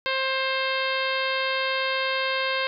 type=harmonic tone; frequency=529 Hz; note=C5; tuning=19 cents sharp; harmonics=1 / 2 / 3 / 4 / 5 / 6 / 7 / 8 / 9; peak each=-29 / -30 / -30 / -31 / -32 / -34 / -35 / -37 / -40 dBFS; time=0.06-2.67 s; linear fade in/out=0 ms; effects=none